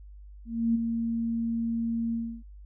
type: tone with ADSR envelope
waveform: sine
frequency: 230 Hz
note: A#3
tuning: 23 cents flat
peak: -20 dBFS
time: 0.45-2.43 s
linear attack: 300 ms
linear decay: 14 ms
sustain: -6 dB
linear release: 300 ms
effects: added 50 Hz sine -44 dBFS peak until 2.65 s